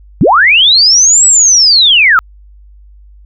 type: linear two-way sweep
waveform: sine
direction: up then down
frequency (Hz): 109.9 to 7902 to 1238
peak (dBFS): -3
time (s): 0.21-2.19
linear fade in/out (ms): 0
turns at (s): 1.26
effects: added 50 Hz sine -35 dBFS peak until 3.25 s